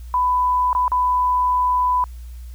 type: tone with dropouts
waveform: sine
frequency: 997 Hz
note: B5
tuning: 16 cents sharp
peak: -15 dBFS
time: 0.14-2.04 s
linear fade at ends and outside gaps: 1 ms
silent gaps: 0.73-0.75 / 0.88-0.918 s
effects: added 60 Hz sine -32 dBFS peak until 2.54 s + white hiss -54 dBFS RMS until 2.54 s